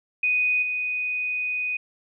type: tone with level steps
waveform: sine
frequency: 2489 Hz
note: D#7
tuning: in tune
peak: -19 / -24 dBFS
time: 0.23-1.77 s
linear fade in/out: 5 ms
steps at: 0.62 s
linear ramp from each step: 10 ms
effects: none